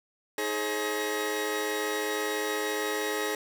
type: tone cluster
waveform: sawtooth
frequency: 315.3 / 421.4 / 536 / 1899 Hz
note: D#4 / G#4 / C5 / A#6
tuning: +23 / +25 / +42 / +32 cents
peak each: -33 / -27 / -33 / -31 dBFS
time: 0.38-3.35 s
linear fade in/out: 2 ms
effects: none

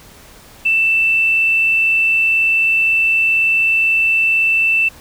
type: tone with tanh clipping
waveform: triangle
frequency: 2661 Hz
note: E7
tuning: 16 cents sharp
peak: -11 dBFS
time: 0.65-4.89 s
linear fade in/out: 10 ms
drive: 3 dB
effects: pink hiss -42 dBFS RMS until 5 s

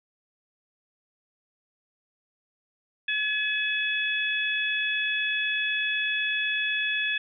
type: harmonic tone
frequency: 852 Hz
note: G#5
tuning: 44 cents sharp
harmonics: 2 / 3 / 4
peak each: -28 / -28 / -31 dBFS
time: 3.08-7.18 s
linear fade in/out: 5 ms
effects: none

